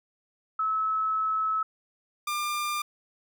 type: tone pair in turn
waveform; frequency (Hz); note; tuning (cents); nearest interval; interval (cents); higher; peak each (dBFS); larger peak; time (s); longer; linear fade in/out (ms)
sine / sawtooth; 1297 / 1197; E6 / D6; -28 / +33; minor second; 139; first; -24; neither; 0.59-1.63 / 2.27-2.82; first; 5
effects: none